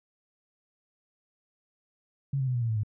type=tone with pitch steps; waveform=sine; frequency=138.1 / 132.09 / 126.35 / 120.85 / 115.59 / 110.56 / 105.75 Hz; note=C#3 / C3 / B2 / B2 / A#2 / A2 / G#2; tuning=-6 / +17 / +40 / -37 / -14 / +9 / +32 cents; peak=-25 dBFS; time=2.33-2.834 s; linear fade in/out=5 ms; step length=72 ms; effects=none